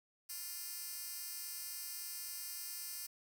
10% pulse tone with high-pass filter, 349.5 Hz, F4, 1 cent sharp, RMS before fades -45 dBFS, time 0.29-3.07 s, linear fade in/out 10 ms, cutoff 7500 Hz, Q 0.65, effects none

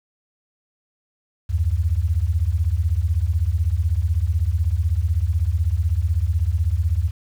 sine beating tone pair, 74.9 / 90.9 Hz, D2 / F#2, +35 / -30 cents, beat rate 16 Hz, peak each -20 dBFS, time 1.49-7.11 s, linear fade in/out 20 ms, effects 8-bit

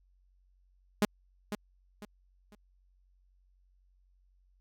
sawtooth tone with echo, 207.7 Hz, G#3, in tune, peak -19 dBFS, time 1.02-1.05 s, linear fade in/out 0 ms, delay 500 ms, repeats 3, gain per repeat -10 dB, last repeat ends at 2.55 s, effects added 46 Hz sine -64 dBFS peak until 4.6 s + AAC 64 kbps

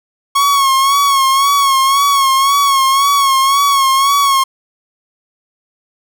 45% pulse tone with vibrato, 1100 Hz, C#6, 14 cents flat, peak -9 dBFS, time 0.35-4.44 s, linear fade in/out 10 ms, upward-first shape sine, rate 1.9 Hz, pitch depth 53 cents each way, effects none

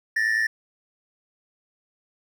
triangle tone pair together, 1767 / 1876.6 Hz, A6 / A#6, +7 / +11 cents, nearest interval minor second, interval 104 cents, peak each -20 / -23 dBFS, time 0.16-0.47 s, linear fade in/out 5 ms, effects none

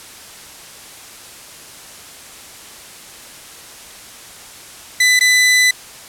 sawtooth tone with dropouts, 2000 Hz, B6, 21 cents sharp, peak -6 dBFS, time 5-5.71 s, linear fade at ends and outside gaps 5 ms, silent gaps 5.193-5.208 s, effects white hiss -37 dBFS RMS until 6.08 s + low-pass 11000 Hz 12 dB/octave

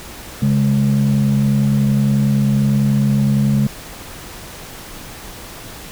sine tone pair together, 136.83 / 207.7 Hz, C#3 / G#3, -22 / 0 cents, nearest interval perfect fifth, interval 722 cents, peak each -13 dBFS, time 0.42-3.67 s, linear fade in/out 5 ms, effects tanh soft clip ceiling -8 dBFS + pink hiss -34 dBFS RMS until 5.91 s

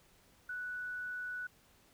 sine tone, 1480 Hz, F#6, in tune, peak -38 dBFS, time 0.49-1.47 s, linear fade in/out 5 ms, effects pink hiss -66 dBFS RMS until 1.93 s

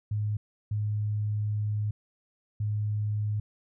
sine tone bursts at uneven times, 105.3 Hz, G#2, 24 cents sharp, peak -26 dBFS, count 3, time 0.11-0.37 / 0.71-1.91 / 2.6-3.4 s, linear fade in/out 5 ms, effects none

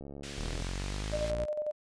click train, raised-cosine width 2 ms, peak -31 dBFS, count 44, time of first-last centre 0.01-0.622 s, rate 70.3 Hz
white band-pass noise, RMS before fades -46 dBFS, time 0.23-1.31 s, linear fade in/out 5 ms, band 1400 to 5200 Hz, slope 12 dB/octave
sawtooth linear sweep, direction up, 38.93 to 60.1 Hz, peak -30 dBFS, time 0.37-1.46 s, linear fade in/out 20 ms
sine tone with tremolo, 603 Hz, D5, 46 cents sharp, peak -29 dBFS, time 1.12-1.72 s, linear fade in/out 20 ms, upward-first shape square, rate 11 Hz, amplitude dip 50%
effects resampled to 22050 Hz

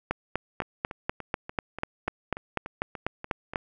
two click trains, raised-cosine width 0.5 ms, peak -11 / -21 dBFS, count 15 / 11, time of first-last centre 0.11-3.558 / 0.62-3.535 s, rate 4.06 / 3.43 Hz, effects none

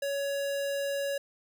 square tone, 560 Hz, C#5, 18 cents sharp, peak -30 dBFS, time 0.02-1.18 s, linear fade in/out 5 ms, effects none

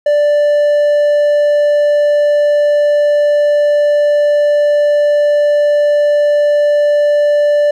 triangle tone, 587.3 Hz, D5, in tune, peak -6 dBFS, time 0.06-7.71 s, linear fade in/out 5 ms, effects none

